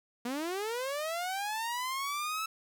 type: linear sweep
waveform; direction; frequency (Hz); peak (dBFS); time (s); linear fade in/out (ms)
sawtooth; up; 232.9 to 1318.5; -29; 0.25-2.46; 5
effects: 11-bit